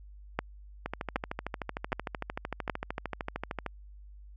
two click trains, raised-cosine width 0.5 ms, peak -18 / -13 dBFS, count 38 / 4, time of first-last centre 0.86-3.663 / 0.39-2.698 s, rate 13.2 / 1.3 Hz, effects added 50 Hz sine -47 dBFS peak until 4.36 s

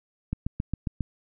click train, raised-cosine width 5 ms, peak -15 dBFS, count 6, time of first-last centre 0.33-1.008 s, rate 7.38 Hz, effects none

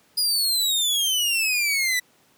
sawtooth exponential sweep, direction down, 4978 to 1959 Hz, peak -17 dBFS, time 0.17-2 s, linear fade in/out 10 ms, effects pink hiss -59 dBFS RMS until 2.37 s + high-pass 150 Hz 12 dB/octave

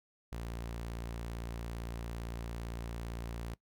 sawtooth tone, 57.7 Hz, A#1, 17 cents flat, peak -35 dBFS, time 0.32-3.54 s, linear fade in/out 5 ms, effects noise-tail reverb RT60 0.1 s tail -20 dB re dry

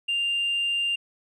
triangle tone with tanh clipping, 2794 Hz, F7, in tune, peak -23 dBFS, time 0.08-0.96 s, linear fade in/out 10 ms, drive 5 dB, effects none

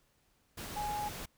sine tone in noise, 834 Hz, G#5, 7 cents sharp, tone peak -34 dBFS, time 0.76-1.09 s, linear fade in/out 10 ms, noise pink, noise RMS -43 dBFS, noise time 0.57-1.26 s, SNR +6 dB, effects pink hiss -72 dBFS RMS until 1.37 s

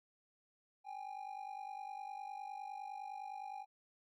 triangle ring-modulated tone, 806 Hz, G5, 48 cents sharp, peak -39 dBFS, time 0.84-3.66 s, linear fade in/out 50 ms, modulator 24.9 Hz, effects none

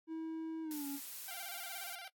triangle tone with pitch glide, 322.3 to 280.6 Hz, E4 to C#4, -39 to +21 cents, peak -37 dBFS, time 0.07-1 s, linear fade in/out 50 ms, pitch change -240 cents, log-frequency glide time 0.63-0.86 s
blue noise, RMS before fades -46 dBFS, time 0.71-1.95 s, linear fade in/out 0 ms
10% pulse tone with vibrato, 736 Hz, F#5, 9 cents flat, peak -38 dBFS, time 1.28-2.08 s, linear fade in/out 2 ms, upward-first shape square, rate 17 Hz, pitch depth 94 cents each way
effects noise-tail reverb RT60 0.1 s tail -22 dB re dry + AAC 64 kbps

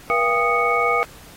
sine tone cluster, 480.7 / 682 / 796 / 1238 / 2221 Hz, B4 / F5 / G5 / D#6 / C#7, -47 / -41 / +26 / -9 / +3 cents, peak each -23 / -25 / -26 / -20 / -22 dBFS, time 0.1-1.03 s, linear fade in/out 0 ms, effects pink hiss -45 dBFS RMS until 1.36 s + AAC 48 kbps

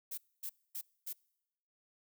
violet noise bursts, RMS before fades -41 dBFS, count 4, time 0.11-1.132 s, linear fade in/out 10 ms, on 68 ms, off 250 ms, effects noise-tail reverb RT60 0.9 s tail -26 dB re dry

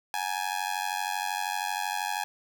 sawtooth tone with amplitude modulation, 834 Hz, G#5, 7 cents sharp, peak -21 dBFS, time 0.14-2.24 s, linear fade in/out 0 ms, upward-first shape sine, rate 92.8 Hz, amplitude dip 95%, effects none

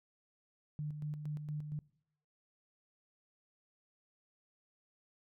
sine tone with tremolo, 150 Hz, D3, 37 cents sharp, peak -36 dBFS, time 0.79-1.79 s, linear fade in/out 0 ms, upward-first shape square, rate 4.3 Hz, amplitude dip 50%, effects noise-tail reverb RT60 0.7 s tail -23 dB re dry

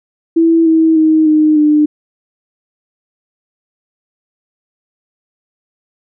sine tone with pitch steps, 329.6 / 322.1 / 314.7 / 307.5 / 300.5 Hz, E4 / E4 / D#4 / D#4 / D4, 0 / -40 / +20 / -20 / +40 cents, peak -6 dBFS, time 0.36-1.86 s, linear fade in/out 10 ms, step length 300 ms, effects none

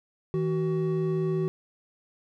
triangle tone pair together, 160.35 / 375.9 Hz, E3 / F#4, -48 / +27 cents, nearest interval octave + minor third, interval 1475 cents, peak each -25 dBFS, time 0.34-1.48 s, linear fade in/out 0 ms, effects none

